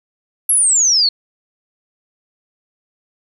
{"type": "exponential sweep", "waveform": "sine", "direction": "down", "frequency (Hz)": [11430, 4258], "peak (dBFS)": -10, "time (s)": [0.49, 1.09], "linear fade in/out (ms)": 5, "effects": []}